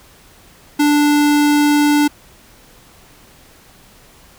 square tone, 293.7 Hz, D4, in tune, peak -11 dBFS, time 0.79-2.08 s, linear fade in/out 10 ms, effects pink hiss -46 dBFS RMS until 4.38 s

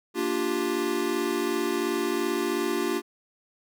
square chord, G minor seventh, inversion first, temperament equal, 233.1 / 293.7 / 349.2 / 392 Hz, Bb3 / D4 / F4 / G4, 0 / 0 / 0 / 0 cents, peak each -35 / -32 / -29 / -31 dBFS, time 0.14-3.02 s, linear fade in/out 50 ms, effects none

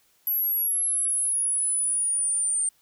sine linear sweep, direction down, 11760 to 8850 Hz, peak -22 dBFS, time 0.27-2.69 s, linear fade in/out 2 ms, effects white hiss -64 dBFS RMS until 2.81 s

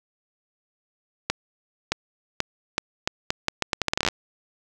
accelerating click train, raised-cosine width 0.2 ms, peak -4 dBFS, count 19, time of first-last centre 1.3-4.086 s, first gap 620 ms, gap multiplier 0.78, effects none

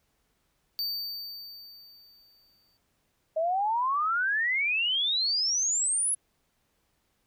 square tone with exponential decay, 4600 Hz, D8, 37 cents flat, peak -28 dBFS, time 0.79-2.77 s, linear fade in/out 0 ms, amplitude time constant 430 ms
sine exponential sweep, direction up, 622 to 10730 Hz, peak -24 dBFS, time 3.36-6.15 s, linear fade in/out 10 ms
effects pink hiss -73 dBFS RMS until 7.26 s

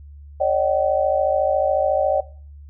sine tone cluster, 555 / 609 / 763 Hz, C#5 / D#5 / G5, +2 / -37 / -47 cents, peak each -20 / -20 / -22 dBFS, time 0.4-2.21 s, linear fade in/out 10 ms, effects noise-tail reverb RT60 0.4 s tail -17 dB re dry + added 72 Hz sine -38 dBFS peak until 2.69 s

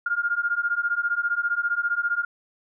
sine beating tone pair, 1405 / 1420 Hz, F6 / F6, +10 / +28 cents, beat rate 15 Hz, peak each -25 dBFS, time 0.06-2.25 s, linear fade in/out 5 ms, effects none

